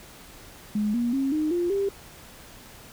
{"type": "tone with pitch steps", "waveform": "sine", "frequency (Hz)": [210, 238.5, 270.8, 307.5, 349.1, 396.4], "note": ["G#3", "A#3", "C#4", "D#4", "F4", "G4"], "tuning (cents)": [19, 40, -40, -20, -1, 19], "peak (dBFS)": -22, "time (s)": [0.75, 1.89], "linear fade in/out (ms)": 5, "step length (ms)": 190, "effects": ["pink hiss -47 dBFS RMS until 2.92 s"]}